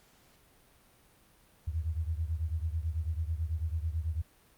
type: beating tone pair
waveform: sine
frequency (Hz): 77.78 / 86.88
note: D#2 / F2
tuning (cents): 0 / -8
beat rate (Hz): 9.1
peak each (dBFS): -32 / -35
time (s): 1.67-4.22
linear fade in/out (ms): 10
effects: pink hiss -63 dBFS RMS until 4.57 s + Opus 48 kbps